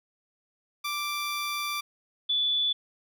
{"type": "tone pair in turn", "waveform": ["15% pulse", "sine"], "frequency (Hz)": [1174.7, 3463], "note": ["D6", "A7"], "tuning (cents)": [0, -28], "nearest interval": "octave + perfect fifth", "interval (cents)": 1872, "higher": "second", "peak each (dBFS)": -23, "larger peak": "neither", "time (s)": [[0.84, 1.81], [2.29, 2.73]], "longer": "first", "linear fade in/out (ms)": 10, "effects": []}